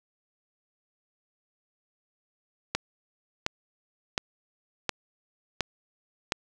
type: click train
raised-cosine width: 0.2 ms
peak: -8 dBFS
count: 6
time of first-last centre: 2.75-6.321 s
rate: 1.4 Hz
effects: none